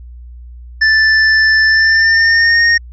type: tone with pitch glide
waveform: square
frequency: 1760 to 1852.8 Hz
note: A6 to A#6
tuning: 0 to -11 cents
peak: -8 dBFS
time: 0.81-2.78 s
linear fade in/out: 10 ms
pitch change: +89 cents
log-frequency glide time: 1.67-2.64 s
effects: added 60 Hz sine -30 dBFS peak until 2.92 s + resampled to 16000 Hz